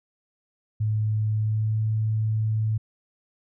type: tone with pitch glide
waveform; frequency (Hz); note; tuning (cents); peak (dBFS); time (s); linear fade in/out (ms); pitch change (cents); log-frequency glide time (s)
sine; 107.7 to 109.27; A2 to A2; -37 to -12; -21; 0.8-2.78; 10; +25; 1.34-1.8
effects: none